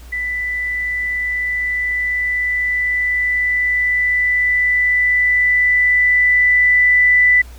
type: tone with level ramp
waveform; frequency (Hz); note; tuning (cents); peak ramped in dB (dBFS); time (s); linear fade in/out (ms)
sine; 1986; B6; +9; -19 to -8; 0.12-7.42; 10
effects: added 60 Hz sine -34 dBFS peak until 7.58 s + pink hiss -45 dBFS RMS until 7.58 s